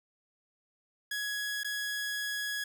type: tone with dropouts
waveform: sawtooth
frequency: 1672 Hz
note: G#6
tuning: 11 cents sharp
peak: -29 dBFS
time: 1.11-2.64 s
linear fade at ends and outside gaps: 5 ms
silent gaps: 1.634-1.645 s
effects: none